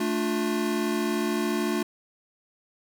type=chord; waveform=square; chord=D minor; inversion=second; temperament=equal with one note detuned; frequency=220 / 293.7 / 354.1 Hz; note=A3 / D4 / F4; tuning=0 / 0 / +24 cents; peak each=-29 / -31 / -29 dBFS; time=0-1.83 s; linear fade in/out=5 ms; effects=none